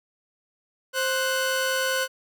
sawtooth tone pair together, 525 / 1485 Hz, C5 / F#6, +6 / +6 cents, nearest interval octave + tritone, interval 1800 cents, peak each -22 dBFS, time 0.93-2.08 s, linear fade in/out 50 ms, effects none

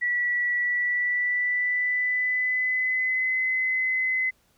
sine tone with pitch glide, 1946 to 2036 Hz, B6 to C7, -26 to -48 cents, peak -22 dBFS, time 0.01-4.31 s, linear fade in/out 20 ms, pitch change +78 cents, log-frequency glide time 0.57-3.37 s, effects pink hiss -65 dBFS RMS until 4.57 s

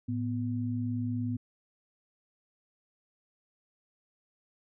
sine tone pair together, 109.98 / 246.9 Hz, A2 / B3, 0 / 0 cents, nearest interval octave + major second, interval 1400 cents, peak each -32 / -32 dBFS, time 0.08-1.37 s, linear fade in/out 10 ms, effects none

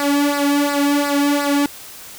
sawtooth tone with flanger, 286.3 Hz, D4, 44 cents flat, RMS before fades -17 dBFS, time 0-1.66 s, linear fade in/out 2 ms, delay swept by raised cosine 0.3 to 2.1 ms, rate 2.8 Hz, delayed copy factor -0.8, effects white hiss -37 dBFS RMS until 2.18 s

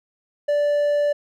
triangle tone, 584 Hz, D5, 10 cents flat, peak -15 dBFS, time 0.48-1.13 s, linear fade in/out 10 ms, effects none

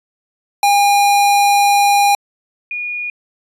square / sine tone pair in turn, 810 / 2443 Hz, G#5 / D#7, -43 / -32 cents, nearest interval octave + perfect fifth, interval 1911 cents, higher second, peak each -10 / -20 dBFS, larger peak first, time 0.63-2.15 / 2.71-3.1 s, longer first, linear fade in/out 2 ms, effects resampled to 32000 Hz

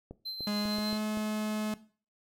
clicks, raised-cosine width 2 ms, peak -29 dBFS, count 6, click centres 0.11 / 0.407 / 0.655 / 0.785 / 0.929 / 1.173 s
triangle tone with tremolo, 4100 Hz, C8, 36 cents flat, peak -33 dBFS, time 0.25-0.98 s, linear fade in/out 10 ms, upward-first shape triangle, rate 6.7 Hz, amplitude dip 60%
45% pulse tone with pitch glide, 207.7 to 214 Hz, G#3 to A3, 0 to -48 cents, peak -30 dBFS, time 0.47-1.74 s, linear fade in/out 2 ms, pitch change +52 cents, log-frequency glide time 0.59-1 s
effects noise-tail reverb RT60 0.4 s tail -17 dB re dry

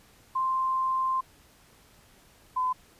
sine tone pair in turn, 1046.5 / 1016.1 Hz, C6 / B5, 0 / +49 cents, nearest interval minor second, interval 51 cents, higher first, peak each -24 dBFS, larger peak neither, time 0.35-1.21 / 2.56-2.73 s, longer first, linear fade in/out 10 ms, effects pink hiss -58 dBFS RMS until 2.99 s + resampled to 32000 Hz

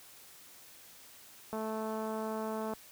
click train, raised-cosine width 1 ms, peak -25 dBFS, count 265, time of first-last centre 1.53-2.735 s, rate 219 Hz, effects white hiss -55 dBFS RMS until 2.91 s + high-pass 60 Hz 12 dB/octave

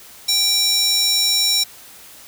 square tone with high-pass filter, 784 Hz, G5, in tune, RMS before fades -17 dBFS, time 0.28-1.64 s, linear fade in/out 10 ms, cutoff 4700 Hz, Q 4.6, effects white hiss -42 dBFS RMS until 2.27 s

